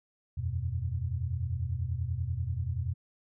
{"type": "chord", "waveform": "sine", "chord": "E suspended second", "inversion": "none", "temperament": "just", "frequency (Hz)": [82.41, 92.71, 123.61], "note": ["E2", "F#2", "B2"], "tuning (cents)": [0, 4, 2], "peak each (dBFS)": -34, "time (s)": [0.37, 2.94], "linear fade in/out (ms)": 10, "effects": []}